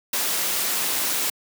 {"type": "noise", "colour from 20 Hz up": "white", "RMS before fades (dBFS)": -24, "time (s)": [0.13, 1.3], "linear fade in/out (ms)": 5, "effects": ["high-pass 200 Hz 12 dB/octave"]}